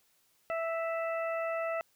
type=harmonic tone; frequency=659.3 Hz; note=E5; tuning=in tune; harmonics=1 / 2 / 3 / 4; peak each=-32 / -38 / -42 / -44 dBFS; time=0.5-1.81 s; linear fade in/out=0 ms; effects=white hiss -70 dBFS RMS until 1.95 s